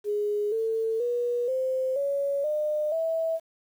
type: tone with pitch steps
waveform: sine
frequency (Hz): 415.3 / 447.7 / 482.6 / 520.2 / 560.8 / 604.5 / 651.7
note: G#4 / A4 / B4 / C5 / C#5 / D5 / E5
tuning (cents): 0 / +30 / -40 / -10 / +20 / +50 / -20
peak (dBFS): -24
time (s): 0.04-3.4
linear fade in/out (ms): 50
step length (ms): 480
effects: 9-bit